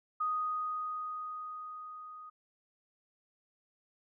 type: tone with level ramp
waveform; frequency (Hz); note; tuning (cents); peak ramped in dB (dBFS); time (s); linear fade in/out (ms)
sine; 1244.5; D#6; 0; -29 to -46; 0.2-2.3; 10
effects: none